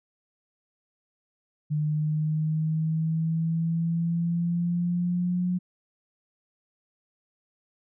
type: exponential sweep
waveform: sine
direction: up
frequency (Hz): 150.5 to 180.6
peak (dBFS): -23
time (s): 1.7-5.59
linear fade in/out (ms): 20
effects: none